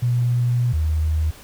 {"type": "tone pair in turn", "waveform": "sine", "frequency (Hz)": [121.5, 78.09], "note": ["B2", "D#2"], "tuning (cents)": [-28, 7], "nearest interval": "minor sixth", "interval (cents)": 765, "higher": "first", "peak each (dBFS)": [-16, -17], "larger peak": "first", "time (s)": [[0.02, 0.73], [0.73, 1.31]], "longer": "first", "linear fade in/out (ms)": 10, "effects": ["pink hiss -44 dBFS RMS until 1.43 s"]}